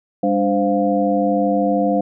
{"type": "tone cluster", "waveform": "sine", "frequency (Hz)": [201.3, 294.2, 517, 699], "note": ["G3", "D4", "C5", "F5"], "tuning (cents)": [46, 3, -21, 1], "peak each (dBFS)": -20, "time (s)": [0.23, 2.01], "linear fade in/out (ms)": 5, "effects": []}